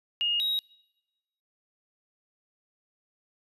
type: tone pair in turn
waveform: sine / triangle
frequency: 2852 / 3807 Hz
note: F7 / A#7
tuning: +36 / +36 cents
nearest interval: perfect fourth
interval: 500 cents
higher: second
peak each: -24 dBFS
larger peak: neither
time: 0.21-0.4 / 0.4-0.59 s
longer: neither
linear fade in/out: 0 ms
effects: noise-tail reverb RT60 1.0 s tail -25 dB re dry + resampled to 32000 Hz